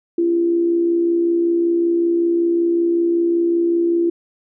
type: tone with amplitude modulation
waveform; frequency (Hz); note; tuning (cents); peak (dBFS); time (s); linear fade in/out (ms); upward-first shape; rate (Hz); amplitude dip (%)
sine; 340.6; F4; -43; -12; 0.18-4.1; 5; sine; 65.3; 40
effects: none